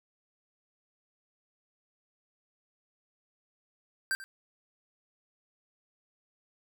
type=tone with echo; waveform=square; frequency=1568 Hz; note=G6; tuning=in tune; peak=-28 dBFS; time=4.11-4.15 s; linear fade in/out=0 ms; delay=90 ms; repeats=1; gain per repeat=-15 dB; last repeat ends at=4.24 s; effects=none